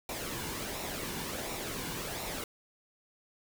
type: noise with flanger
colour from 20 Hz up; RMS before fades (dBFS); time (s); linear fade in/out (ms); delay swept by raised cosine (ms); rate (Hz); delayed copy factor
pink; -38; 0.09-2.44; 2; 0.63 to 1.6; 1.4; -0.5
effects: none